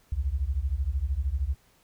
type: beating tone pair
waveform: sine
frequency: 61.74 / 74.74 Hz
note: B1 / D2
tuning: 0 / +31 cents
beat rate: 13 Hz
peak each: -28 / -28 dBFS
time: 0.12-1.55 s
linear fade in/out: 5 ms
effects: pink hiss -63 dBFS RMS until 1.83 s